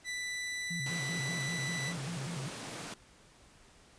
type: tone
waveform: sawtooth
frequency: 1983 Hz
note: B6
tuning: 7 cents sharp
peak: -32 dBFS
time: 0.04-1.94 s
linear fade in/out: 50 ms
type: tone with vibrato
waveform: sine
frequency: 151.9 Hz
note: D#3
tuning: 41 cents flat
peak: -37 dBFS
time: 0.7-2.49 s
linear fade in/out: 10 ms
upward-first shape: square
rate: 5.1 Hz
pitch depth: 210 cents each way
type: high-pass noise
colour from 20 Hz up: pink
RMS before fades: -43 dBFS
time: 0.86-2.94 s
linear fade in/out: 2 ms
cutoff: 110 Hz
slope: 96 dB/octave
effects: pink hiss -60 dBFS RMS until 3.98 s + resampled to 22050 Hz